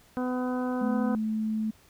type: harmonic tone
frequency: 251.5 Hz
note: B3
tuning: 32 cents sharp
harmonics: 1 / 2 / 3 / 4 / 5 / 6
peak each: -28 / -34 / -38 / -40 / -42 / -44 dBFS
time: 0.17-1.15 s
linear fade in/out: 0 ms
type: tone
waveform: sine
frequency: 217.8 Hz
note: A3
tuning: 17 cents flat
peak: -26 dBFS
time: 0.81-1.71 s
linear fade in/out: 10 ms
effects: pink hiss -59 dBFS RMS until 1.89 s